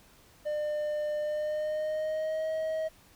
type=tone with pitch glide; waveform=triangle; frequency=600 to 634.2 Hz; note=D5 to D#5; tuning=+37 to +33 cents; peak=-27 dBFS; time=0.45-2.89 s; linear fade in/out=20 ms; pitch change=+96 cents; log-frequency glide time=1.2-2.5 s; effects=pink hiss -59 dBFS RMS until 3.15 s